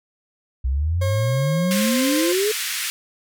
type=exponential sweep; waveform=sine; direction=up; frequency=61.74 to 440 Hz; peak=-18 dBFS; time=0.64-2.52 s; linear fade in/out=10 ms
type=tone with pitch glide; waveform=40% pulse; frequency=540 to 522.2 Hz; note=C#5 to C5; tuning=-45 to -3 cents; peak=-23 dBFS; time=1.01-2.33 s; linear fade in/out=10 ms; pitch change=-58 cents; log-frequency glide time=1.7-2.03 s
type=band-pass noise; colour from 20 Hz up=pink; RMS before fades=-26 dBFS; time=1.71-2.9 s; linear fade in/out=0 ms; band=1700 to 15000 Hz; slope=24 dB/octave
effects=none